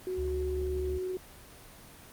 sine tone, 370 Hz, F#4, in tune, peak -31 dBFS, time 0.07-1.17 s, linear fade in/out 0 ms
sine tone with pitch glide, 71.2 to 71.7 Hz, C#2 to D2, +47 to -41 cents, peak -33 dBFS, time 0.17-0.99 s, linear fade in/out 20 ms, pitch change +12 cents, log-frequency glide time 0.43-0.8 s
effects pink hiss -51 dBFS RMS until 2.12 s + Opus 24 kbps

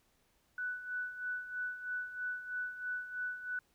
sine tone with tremolo, 1487 Hz, F#6, 8 cents sharp, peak -34 dBFS, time 0.58-3.59 s, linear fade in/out 2 ms, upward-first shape sine, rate 3.1 Hz, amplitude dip 70%, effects pink hiss -73 dBFS RMS until 3.74 s

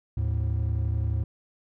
triangle tone pair together, 76.2 / 107.76 Hz, D#2 / A2, -36 / -36 cents, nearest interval tritone, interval 600 cents, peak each -24 dBFS, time 0.17-1.24 s, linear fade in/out 5 ms, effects tanh soft clip ceiling -16 dBFS

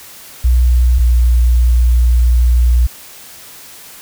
sine tone pair in turn, 61.4 / 60.17 Hz, B1 / B1, -9 / -44 cents, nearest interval unison, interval 35 cents, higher first, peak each -6 dBFS, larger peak neither, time 0.44-0.99 / 0.99-2.87 s, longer second, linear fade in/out 10 ms, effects tanh soft clip ceiling -2 dBFS + white hiss -36 dBFS RMS until 4.01 s

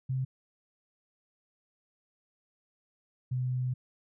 sine tone pair in turn, 130.81 / 126.72 Hz, C3 / B2, 0 / +45 cents, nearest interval minor second, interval 55 cents, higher first, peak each -28 dBFS, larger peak neither, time 0.09-0.25 / 3.31-3.74 s, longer second, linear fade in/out 10 ms, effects none

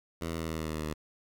10% pulse tone with pitch steps, 82.8 / 81.9 / 81 / 80.12 / 79.24 / 78.38 / 77.52 / 76.68 Hz, E2 / E2 / E2 / E2 / D#2 / D#2 / D#2 / D#2, +8 / -11 / -30 / -49 / +32 / +13 / -6 / -25 cents, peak -25 dBFS, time 0.21-0.938 s, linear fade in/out 5 ms, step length 91 ms, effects none

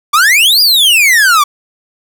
45% pulse exponential two-way sweep, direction up then down, 1128 to 4978 to 1128 Hz, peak -5 dBFS, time 0.13-1.44 s, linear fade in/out 10 ms, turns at 0.61 s, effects none

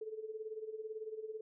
sine tone with tremolo, 436.1 Hz, A4, 15 cents flat, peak -38 dBFS, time 0.01-1.41 s, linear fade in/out 5 ms, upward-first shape sine, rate 18 Hz, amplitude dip 75%, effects none

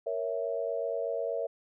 sine chord, A# diminished, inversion none, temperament equal, 466.2 / 554.4 / 659.3 Hz, A#4 / C#5 / E5, 0 / 0 / 0 cents, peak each -34 dBFS, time 0.06-1.47 s, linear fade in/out 10 ms, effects none

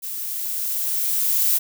violet noise with level ramp, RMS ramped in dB -30 to -18 dBFS, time 0.02-1.59 s, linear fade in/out 20 ms, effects none

